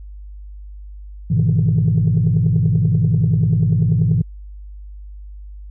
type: chord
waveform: sine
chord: E major seventh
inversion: first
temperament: just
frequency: 103.01 / 123.61 / 154.51 / 164.81 Hz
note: G#2 / B2 / D#3 / E3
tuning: -14 / +2 / -12 / 0 cents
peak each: -17 dBFS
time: 1.3-4.22 s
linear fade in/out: 10 ms
effects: tanh soft clip ceiling -7 dBFS + added 50 Hz sine -32 dBFS peak until 5.7 s